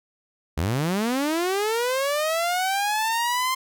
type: linear sweep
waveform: sawtooth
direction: up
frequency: 69.3 to 1050 Hz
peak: -18 dBFS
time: 0.57-3.55 s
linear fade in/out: 10 ms
effects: none